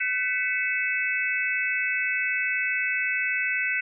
sine tone cluster, 1513 / 1985 / 2226 / 2610 Hz, F#6 / B6 / C#7 / E7, +38 / +8 / +7 / -18 cents, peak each -29 dBFS, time 0-3.81 s, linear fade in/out 10 ms, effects none

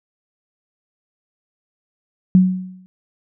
sine tone with exponential decay, 185 Hz, F#3, in tune, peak -5 dBFS, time 2.35-2.86 s, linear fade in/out 0 ms, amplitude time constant 110 ms, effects none

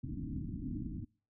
white low-pass noise, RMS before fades -40 dBFS, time 0.03-1.05 s, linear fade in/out 10 ms, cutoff 310 Hz, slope 96 dB/octave, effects noise-tail reverb RT60 0.4 s tail -25 dB re dry

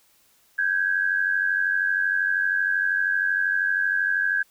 sine tone pair together, 1561.2 / 1654 Hz, G6 / G#6, -8 / -8 cents, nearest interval minor second, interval 100 cents, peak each -23 dBFS, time 0.58-4.43 s, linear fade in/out 10 ms, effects white hiss -61 dBFS RMS until 4.5 s

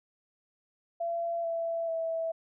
sine tone with pitch steps, 678 / 666.7 / 655.7 Hz, E5 / E5 / E5, +49 / +19 / -9 cents, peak -29 dBFS, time 1-2.32 s, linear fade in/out 10 ms, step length 440 ms, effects none

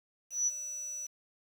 sine tone with ADSR envelope, 5920 Hz, F#8, in tune, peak -25 dBFS, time 0.3-1.07 s, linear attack 170 ms, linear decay 33 ms, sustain -12 dB, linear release 10 ms, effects 9-bit

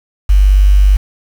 sine tone with quantisation, 48.89 Hz, G1, 4 cents flat, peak -4 dBFS, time 0.29-0.97 s, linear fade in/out 10 ms, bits 5, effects none

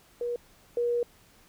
sine tone pair in turn, 480 / 478.1 Hz, B4 / A#4, -49 / +44 cents, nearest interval unison, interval 7 cents, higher first, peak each -28 / -24 dBFS, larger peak second, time 0.21-0.36 / 0.77-1.03 s, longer second, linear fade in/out 2 ms, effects pink hiss -59 dBFS RMS until 1.48 s

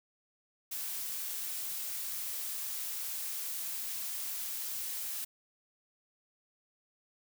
blue noise, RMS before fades -38 dBFS, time 0.71-5.25 s, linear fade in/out 10 ms, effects none

